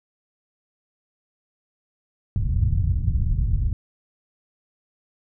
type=low-pass noise; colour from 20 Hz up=white; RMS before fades=-21 dBFS; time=2.36-3.73 s; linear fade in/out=2 ms; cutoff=110 Hz; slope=24 dB/octave; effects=none